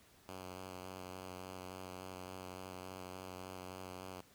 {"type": "tone with vibrato", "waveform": "5% pulse", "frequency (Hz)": 92.5, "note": "F#2", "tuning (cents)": 0, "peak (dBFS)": -35, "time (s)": [0.28, 4.21], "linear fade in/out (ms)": 5, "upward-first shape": "square", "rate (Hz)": 3.5, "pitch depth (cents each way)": 17, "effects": ["pink hiss -65 dBFS RMS until 4.34 s", "high-pass 60 Hz 12 dB/octave"]}